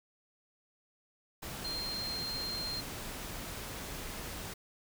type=tone in noise; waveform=sine; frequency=4186 Hz; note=C8; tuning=in tune; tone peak=-36 dBFS; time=1.64-2.81 s; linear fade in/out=10 ms; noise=pink; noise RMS=-42 dBFS; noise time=1.42-4.54 s; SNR=+3 dB; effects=none